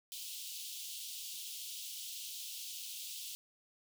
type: high-pass noise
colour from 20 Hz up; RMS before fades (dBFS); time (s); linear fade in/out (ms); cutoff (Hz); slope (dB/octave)
pink; -45; 0.12-3.35; 0; 2900; 48
effects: none